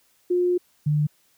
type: tone pair in turn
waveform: sine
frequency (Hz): 356.8 / 149.45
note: F4 / D3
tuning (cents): +37 / +31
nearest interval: octave + minor third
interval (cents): 1506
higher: first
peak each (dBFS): -18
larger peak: neither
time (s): 0.3-0.58 / 0.86-1.07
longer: first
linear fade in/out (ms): 10
effects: white hiss -63 dBFS RMS until 1.37 s